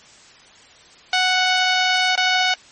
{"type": "tone with dropouts", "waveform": "10% pulse", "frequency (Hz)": 740, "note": "F#5", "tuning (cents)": 0, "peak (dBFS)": -7, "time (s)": [1.13, 2.54], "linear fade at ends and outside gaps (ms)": 2, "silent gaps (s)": [2.155, 2.176], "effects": ["white hiss -47 dBFS RMS until 2.71 s", "MP3 32 kbps"]}